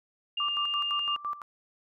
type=tone; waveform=sine; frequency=2813 Hz; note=F7; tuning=12 cents sharp; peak=-28 dBFS; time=0.37-1.16 s; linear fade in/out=5 ms
type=tone with tremolo; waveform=sine; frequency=1174.7 Hz; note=D6; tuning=in tune; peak=-29 dBFS; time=0.4-1.42 s; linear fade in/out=2 ms; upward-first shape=square; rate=5.9 Hz; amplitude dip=80%
effects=none